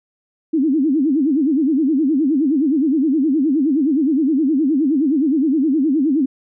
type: tone with vibrato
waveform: sine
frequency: 289.7 Hz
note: D4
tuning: 24 cents flat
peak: -13 dBFS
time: 0.53-6.26 s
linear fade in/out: 10 ms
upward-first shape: sine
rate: 9.6 Hz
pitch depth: 220 cents each way
effects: none